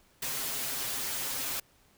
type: noise with comb filter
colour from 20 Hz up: white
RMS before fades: -34 dBFS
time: 0.22-1.6 s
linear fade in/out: 5 ms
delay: 7.5 ms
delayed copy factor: +0.8
effects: pink hiss -64 dBFS RMS until 1.97 s